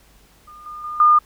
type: tone with level steps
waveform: sine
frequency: 1214 Hz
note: D#6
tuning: 43 cents flat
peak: -39 / -31 / -26 / -9 dBFS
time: 0.47-1.19 s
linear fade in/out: 10 ms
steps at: 0.66 / 0.84 / 1 s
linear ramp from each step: 2 ms
effects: added 50 Hz sine -54 dBFS peak until 1.25 s + pink hiss -54 dBFS RMS until 1.25 s